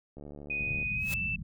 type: click train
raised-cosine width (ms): 2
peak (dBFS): -32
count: 49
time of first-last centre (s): 0.17-0.828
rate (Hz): 72.9
type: tone with pitch glide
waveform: sine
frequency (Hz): 2489 to 2652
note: D#7 to E7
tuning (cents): 0 to +10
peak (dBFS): -30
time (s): 0.5-1.36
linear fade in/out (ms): 5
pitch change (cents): +110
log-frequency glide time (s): 0.94-1.17
type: low-pass noise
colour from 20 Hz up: white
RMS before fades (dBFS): -39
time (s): 0.6-1.43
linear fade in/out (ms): 10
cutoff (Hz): 200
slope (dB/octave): 48
type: noise with exponential growth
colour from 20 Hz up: white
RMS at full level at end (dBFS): -34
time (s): 0.97-1.14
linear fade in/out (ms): 2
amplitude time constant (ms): 35
effects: none